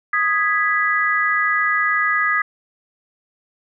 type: chord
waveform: sine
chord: G# minor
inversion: second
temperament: equal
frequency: 1244.5 / 1661.2 / 1975.5 Hz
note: D#6 / G#6 / B6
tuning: 0 / 0 / 0 cents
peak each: -20 dBFS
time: 0.13-2.42 s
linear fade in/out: 5 ms
effects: none